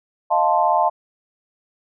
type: chord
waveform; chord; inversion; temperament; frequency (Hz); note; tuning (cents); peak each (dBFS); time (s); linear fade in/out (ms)
sine; F dominant seventh; third; equal; 622.3 / 698.5 / 880 / 1046.5; Eb5 / F5 / A5 / C6; 0 / 0 / 0 / 0; -22 / -19 / -18 / -22; 0.3-0.9; 20
effects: none